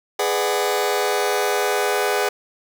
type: chord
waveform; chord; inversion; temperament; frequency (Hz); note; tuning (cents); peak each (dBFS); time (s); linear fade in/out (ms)
sawtooth; G# half-diminished seventh; none; just; 415.3 / 498.4 / 598 / 747.5; G#4 / B4 / D5 / F#5; 0 / +16 / +31 / +17; -18 / -21 / -23 / -21; 0.19-2.29; 5
effects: none